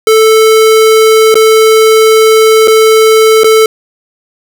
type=tone with dropouts; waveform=square; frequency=440 Hz; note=A4; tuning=in tune; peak=-3 dBFS; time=0.07-3.66 s; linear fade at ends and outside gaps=2 ms; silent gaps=1.343-1.354 / 2.675-2.68 / 3.435-3.443 s; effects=none